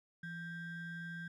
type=ring-modulated tone; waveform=triangle; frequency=873 Hz; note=A5; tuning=14 cents flat; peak=-37 dBFS; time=0.23-1.28 s; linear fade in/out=5 ms; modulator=705 Hz; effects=none